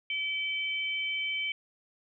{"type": "tone pair together", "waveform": "sine", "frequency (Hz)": [2307, 3079], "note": ["D7", "G7"], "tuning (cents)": [-31, -32], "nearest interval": "perfect fourth", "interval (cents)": 499, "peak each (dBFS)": [-31, -34], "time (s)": [0.1, 1.52], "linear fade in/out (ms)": 2, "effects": []}